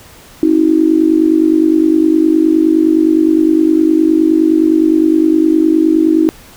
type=tone with amplitude modulation; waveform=sine; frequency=318.4 Hz; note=D#4; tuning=40 cents sharp; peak=-3 dBFS; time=0.43-6.29 s; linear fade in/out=0 ms; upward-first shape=sine; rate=49.7 Hz; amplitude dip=85%; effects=pink hiss -39 dBFS RMS until 6.56 s